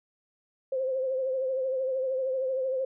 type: tone with vibrato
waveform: sine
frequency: 523.3 Hz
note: C5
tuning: in tune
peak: -26 dBFS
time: 0.72-2.85 s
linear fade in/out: 5 ms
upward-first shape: triangle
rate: 13 Hz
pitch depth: 57 cents each way
effects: none